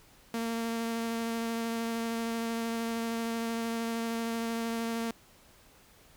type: tone with vibrato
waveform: sawtooth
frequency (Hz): 229.4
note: A#3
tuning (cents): -28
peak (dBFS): -27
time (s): 0.34-5.11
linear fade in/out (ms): 2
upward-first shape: sine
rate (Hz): 13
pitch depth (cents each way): 11
effects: pink hiss -59 dBFS RMS until 6.16 s

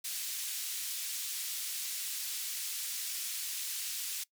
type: band-pass noise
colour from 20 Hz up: white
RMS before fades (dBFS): -38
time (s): 0.04-4.24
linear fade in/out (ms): 10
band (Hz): 2800 to 14000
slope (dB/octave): 12
effects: noise-tail reverb RT60 0.1 s tail -21 dB re dry

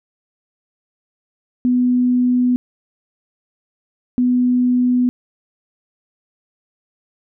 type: tone pair in turn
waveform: sine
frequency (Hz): 248.3 / 248.3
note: B3 / B3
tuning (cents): +9 / +9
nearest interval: unison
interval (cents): 0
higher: neither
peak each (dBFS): -12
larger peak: neither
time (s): 1.65-2.56 / 4.18-5.09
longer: neither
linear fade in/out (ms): 0
effects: none

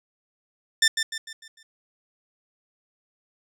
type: tone with echo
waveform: 15% pulse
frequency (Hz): 1789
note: A6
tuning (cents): +28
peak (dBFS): -9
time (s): 0.82-0.88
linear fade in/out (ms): 5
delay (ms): 150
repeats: 5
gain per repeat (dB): -7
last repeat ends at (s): 1.63
effects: low-pass 12000 Hz 12 dB/octave

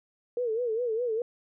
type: tone with vibrato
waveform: sine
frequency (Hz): 465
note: A#4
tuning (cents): -4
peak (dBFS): -26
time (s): 0.37-1.22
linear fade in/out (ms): 2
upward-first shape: sine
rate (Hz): 4.9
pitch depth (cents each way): 120
effects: none

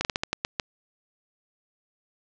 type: slowing click train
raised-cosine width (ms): 0.2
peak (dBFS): -8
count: 8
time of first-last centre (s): 0.01-0.598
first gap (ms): 39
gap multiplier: 1.25
effects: low-pass 7000 Hz 12 dB/octave

